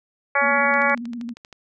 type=harmonic tone; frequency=281.4 Hz; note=C#4; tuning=26 cents sharp; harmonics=2 / 3 / 4 / 5 / 6 / 7 / 8; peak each=-24 / -24 / -24 / -24 / -24 / -24 / -24 dBFS; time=0.35-0.95 s; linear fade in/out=5 ms
type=tone with vibrato; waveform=sine; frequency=236.6 Hz; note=A#3; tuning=26 cents sharp; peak=-28 dBFS; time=0.41-1.34 s; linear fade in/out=20 ms; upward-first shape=square; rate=15 Hz; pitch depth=47 cents each way
type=click train; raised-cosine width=0.2 ms; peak=-24 dBFS; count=11; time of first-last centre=0.74-1.527 s; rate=12.7 Hz
effects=none